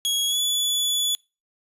sawtooth tone with pitch glide, 3322 to 3433 Hz, G#7 to A7, 0 to -43 cents, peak -18 dBFS, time 0.05-1.15 s, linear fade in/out 0 ms, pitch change +57 cents, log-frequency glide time 0.27-0.4 s, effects noise-tail reverb RT60 0.3 s tail -26 dB re dry + resampled to 32000 Hz

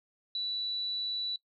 sine tone, 3951 Hz, B7, in tune, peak -31 dBFS, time 0.35-1.36 s, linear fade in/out 2 ms, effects noise-tail reverb RT60 0.1 s tail -21 dB re dry

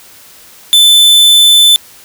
45% pulse tone, 3520 Hz, A7, in tune, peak -3 dBFS, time 0.73-1.76 s, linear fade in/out 0 ms, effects white hiss -38 dBFS RMS until 2.04 s

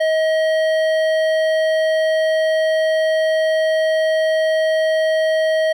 sine tone with hard clipping, 634 Hz, D#5, 32 cents sharp, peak -16 dBFS, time 0-5.73 s, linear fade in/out 10 ms, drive 11 dB, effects none

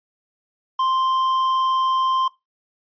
triangle tone with tanh clipping, 1046.5 Hz, C6, in tune, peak -19 dBFS, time 0.79-2.28 s, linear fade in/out 5 ms, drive 12 dB, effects noise-tail reverb RT60 0.2 s tail -20 dB re dry + resampled to 11025 Hz

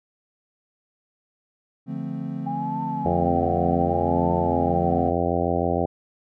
triangle chord, D minor seventh, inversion none, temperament equal with one note detuned, 146.83 / 174.61 / 222.2 / 261.6 Hz, D3 / F3 / A3 / C4, 0 / 0 / +17 / 0 cents, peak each -31 dBFS, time 1.86-5.13 s, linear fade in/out 50 ms
sine tone with vibrato, 805 Hz, G5, 46 cents sharp, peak -27 dBFS, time 2.46-5.1 s, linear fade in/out 10 ms, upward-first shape triangle, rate 0.67 Hz, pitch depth 180 cents each way
harmonic tone, 86.4 Hz, F2, 18 cents flat, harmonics 1 / 2 / 3 / 4 / 5 / 6 / 7 / 8 / 9, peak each -29 / -29 / -29 / -29 / -29 / -29 / -29 / -29 / -29 dBFS, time 3.05-5.86 s, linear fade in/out 5 ms
effects none

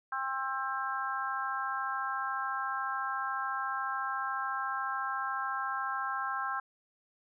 harmonic tone, 266 Hz, C4, 29 cents sharp, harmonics 3 / 4 / 5 / 6, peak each -39 / -36 / -36 / -38 dBFS, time 0.12-6.6 s, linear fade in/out 5 ms, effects none

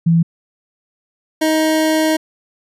sine / 25% pulse tone pair in turn, 166.6 / 314.5 Hz, E3 / D#4, +19 / +19 cents, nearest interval major seventh, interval 1100 cents, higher second, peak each -9 dBFS, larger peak neither, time 0.06-0.23 / 1.41-2.17 s, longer second, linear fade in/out 10 ms, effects resampled to 32000 Hz

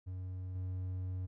triangle tone with level steps, 92.3 Hz, F#2, 4 cents flat, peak -37 / -34 dBFS, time 0.06-1.27 s, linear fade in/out 20 ms, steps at 0.55 s, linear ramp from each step 2 ms, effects none

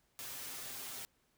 white noise with comb filter, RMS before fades -45 dBFS, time 0.19-1.05 s, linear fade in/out 0 ms, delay 7.5 ms, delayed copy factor +0.9, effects pink hiss -75 dBFS RMS until 1.37 s

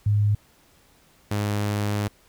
sine / sawtooth tone pair in turn, 103.83 / 103.43 Hz, G#2 / G#2, 0 / -7 cents, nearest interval unison, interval 7 cents, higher first, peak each -17 / -19 dBFS, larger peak first, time 0.06-0.35 / 1.31-2.08 s, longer second, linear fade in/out 5 ms, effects pink hiss -58 dBFS RMS until 2.28 s

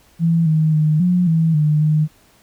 sine tone with pitch steps, 166.2 / 156.7 / 153.7 / 179 / 162.4 / 151.3 / 153.6 Hz, E3 / D#3 / D#3 / F3 / E3 / D#3 / D#3, +15 / +13 / -21 / +43 / -26 / -48 / -22 cents, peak -12 dBFS, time 0.19-2.08 s, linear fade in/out 50 ms, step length 270 ms, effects pink hiss -53 dBFS RMS until 2.42 s

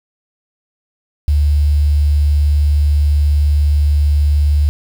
sine tone with quantisation, 73.42 Hz, D2, in tune, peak -9 dBFS, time 1.28-4.69 s, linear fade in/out 0 ms, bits 6, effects none

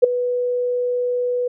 sine tone with ADSR envelope, 492.3 Hz, B4, 6 cents flat, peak -3 dBFS, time 0.02-1.48 s, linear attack 20 ms, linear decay 8 ms, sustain -15 dB, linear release 7 ms, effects none

